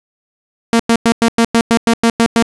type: tone bursts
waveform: sawtooth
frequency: 230.7 Hz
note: A#3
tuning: 18 cents flat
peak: -4 dBFS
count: 11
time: 0.73-2.425 s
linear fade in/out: 0 ms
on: 65 ms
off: 98 ms
effects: resampled to 24000 Hz + 7-bit